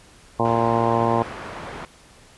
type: harmonic tone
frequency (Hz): 115.8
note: A#2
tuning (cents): -11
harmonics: 1 / 2 / 3 / 4 / 5 / 6 / 7 / 8 / 9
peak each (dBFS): -26 / -26 / -26 / -26 / -26 / -26 / -26 / -26 / -26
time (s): 0.39-1.23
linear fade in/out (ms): 10
type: low-pass noise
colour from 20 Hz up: white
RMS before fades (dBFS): -35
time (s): 0.45-1.85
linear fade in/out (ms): 0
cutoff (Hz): 1300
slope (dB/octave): 12
effects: pink hiss -50 dBFS RMS until 2.37 s + resampled to 24000 Hz